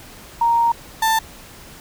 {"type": "tone pair in turn", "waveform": ["sine", "35% pulse"], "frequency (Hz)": [932.3, 888.9], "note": ["A#5", "A5"], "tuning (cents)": [0, 17], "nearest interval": "minor second", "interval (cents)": 83, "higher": "first", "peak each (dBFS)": -13, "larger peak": "neither", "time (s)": [[0.41, 0.72], [1.02, 1.19]], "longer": "first", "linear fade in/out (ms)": 5, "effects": ["pink hiss -41 dBFS RMS until 1.8 s"]}